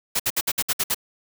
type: noise bursts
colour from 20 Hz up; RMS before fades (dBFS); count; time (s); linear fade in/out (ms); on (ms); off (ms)
white; -22; 8; 0.15-0.946; 10; 47; 60
effects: none